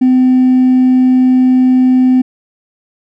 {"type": "tone with hard clipping", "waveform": "triangle", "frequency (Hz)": 255.5, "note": "C4", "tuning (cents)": -41, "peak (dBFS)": -5, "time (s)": [0.01, 2.22], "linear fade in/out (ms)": 10, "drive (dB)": 2, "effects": []}